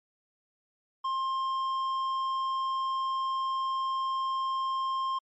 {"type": "tone with tanh clipping", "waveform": "triangle", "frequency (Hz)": 1060, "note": "C6", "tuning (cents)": 22, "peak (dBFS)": -29, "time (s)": [1.04, 5.19], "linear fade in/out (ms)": 10, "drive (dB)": 11, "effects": ["MP3 48 kbps"]}